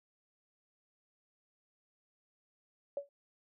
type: tone with exponential decay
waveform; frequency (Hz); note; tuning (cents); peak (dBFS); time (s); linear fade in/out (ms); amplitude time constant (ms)
sine; 566; C#5; +36; -30; 2.97-3.09; 2; 24
effects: none